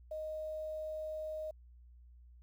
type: tone with quantisation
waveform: sine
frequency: 622.3 Hz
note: D#5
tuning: in tune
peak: -38 dBFS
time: 0.11-1.51 s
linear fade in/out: 5 ms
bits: 11
effects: added 60 Hz sine -55 dBFS peak until 2.42 s